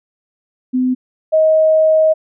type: tone pair in turn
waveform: sine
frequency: 254.4 / 630.4 Hz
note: C4 / D#5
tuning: -48 / +23 cents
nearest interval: octave + major third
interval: 1571 cents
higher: second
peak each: -12 / -8 dBFS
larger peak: second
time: 0.73-0.95 / 1.32-2.14 s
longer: second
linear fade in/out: 20 ms
effects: none